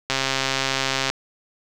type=click train; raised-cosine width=0.2 ms; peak=-4 dBFS; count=135; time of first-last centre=0.1-1.1 s; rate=134 Hz; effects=none